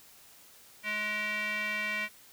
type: tone with band-pass filter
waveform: square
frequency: 210.9 Hz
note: G#3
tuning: 27 cents sharp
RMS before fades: -33 dBFS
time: 0.83-2.09 s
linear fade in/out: 50 ms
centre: 2200 Hz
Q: 5
effects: white hiss -56 dBFS RMS until 2.32 s